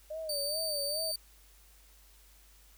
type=tone with vibrato; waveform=sine; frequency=602 Hz; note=D5; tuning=43 cents sharp; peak=-36 dBFS; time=0.1-1.12 s; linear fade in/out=10 ms; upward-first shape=sine; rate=2.4 Hz; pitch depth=120 cents each way
type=tone; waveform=sawtooth; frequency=4600 Hz; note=D8; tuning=37 cents flat; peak=-30 dBFS; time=0.29-1.16 s; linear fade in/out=5 ms
effects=added 50 Hz sine -59 dBFS peak until 2.77 s + white hiss -62 dBFS RMS until 2.77 s